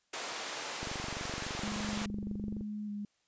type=high-pass noise; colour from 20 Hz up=pink; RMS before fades=-39 dBFS; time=0.13-2.06 s; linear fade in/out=5 ms; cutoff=520 Hz; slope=12 dB/octave
type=click train; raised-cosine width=3 ms; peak=-28 dBFS; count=43; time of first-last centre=0.83-2.61 s; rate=23.6 Hz
type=tone with vibrato; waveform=sine; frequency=207.7 Hz; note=G#3; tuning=in tune; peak=-36 dBFS; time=1.63-3.05 s; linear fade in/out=2 ms; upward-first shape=square; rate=1.2 Hz; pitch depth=17 cents each way
effects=white hiss -75 dBFS RMS until 3.27 s + resampled to 16000 Hz